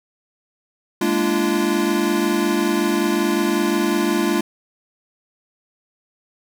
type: chord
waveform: square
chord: Bb dominant seventh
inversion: third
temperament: equal with one note detuned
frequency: 207.7 / 233.1 / 293.7 / 342.4 Hz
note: Ab3 / Bb3 / D4 / F4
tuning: 0 / 0 / 0 / -34 cents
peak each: -24 / -26 / -24 / -21 dBFS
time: 1.01-4.41 s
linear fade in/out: 5 ms
effects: none